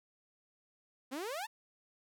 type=exponential sweep; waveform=sawtooth; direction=up; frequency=246.9 to 943 Hz; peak=-34 dBFS; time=1.11-1.47 s; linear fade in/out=20 ms; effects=none